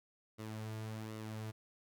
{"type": "tone with flanger", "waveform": "sawtooth", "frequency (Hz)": 109.3, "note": "A2", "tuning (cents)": -11, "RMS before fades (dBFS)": -44, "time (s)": [0.38, 1.52], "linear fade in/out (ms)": 20, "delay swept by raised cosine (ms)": [1.2, 3.9], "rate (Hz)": 1.3, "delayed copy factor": -0.5, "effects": []}